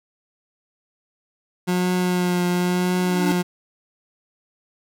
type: tone with vibrato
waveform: 30% pulse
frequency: 179.5 Hz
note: F3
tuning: 48 cents sharp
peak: -16 dBFS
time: 1.67-3.43 s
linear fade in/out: 20 ms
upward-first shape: triangle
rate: 0.95 Hz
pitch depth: 22 cents each way
type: tone with exponential growth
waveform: square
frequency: 293.7 Hz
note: D4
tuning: in tune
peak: -19 dBFS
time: 2.81-3.32 s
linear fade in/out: 1 ms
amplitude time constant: 110 ms
effects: none